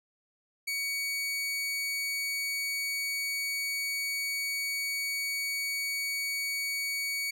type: tone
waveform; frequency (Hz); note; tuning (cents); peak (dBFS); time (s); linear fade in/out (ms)
sawtooth; 2250; C#7; +25; -27; 0.67-7.31; 10
effects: none